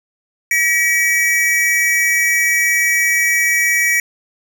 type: tone pair together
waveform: square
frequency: 1920 / 2283 Hz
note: B6 / D7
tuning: -49 / -50 cents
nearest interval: minor third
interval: 299 cents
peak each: -16 / -16 dBFS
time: 0.51-4 s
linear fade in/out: 2 ms
effects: none